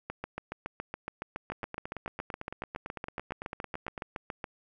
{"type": "two click trains", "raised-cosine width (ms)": 0.5, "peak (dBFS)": [-20, -22], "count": [32, 23], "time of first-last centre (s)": [[0.1, 4.442], [1.52, 3.978]], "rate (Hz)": [7.14, 8.95], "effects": []}